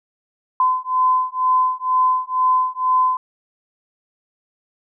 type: beating tone pair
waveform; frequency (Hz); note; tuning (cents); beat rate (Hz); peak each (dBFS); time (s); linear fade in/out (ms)
sine; 1020 / 1022.1; C6 / C6; -44 / -41; 2.1; -18; 0.6-3.17; 2
effects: none